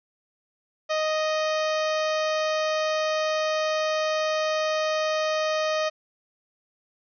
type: harmonic tone with a mistuned harmonic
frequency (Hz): 622.3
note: D#5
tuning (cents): 0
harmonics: 1 / 2 / 3 / 4 / 5 / 6 / 7 / 8 / 9 / 10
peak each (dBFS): -24 / -30 / -34 / -36 / -38 / -40 / -41 / -42 / -43 / -44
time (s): 0.89-5.9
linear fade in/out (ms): 20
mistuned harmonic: 10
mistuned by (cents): -18
effects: none